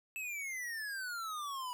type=exponential sweep; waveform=square; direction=down; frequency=2637 to 973 Hz; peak=-39 dBFS; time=0.16-1.73 s; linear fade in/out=0 ms; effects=none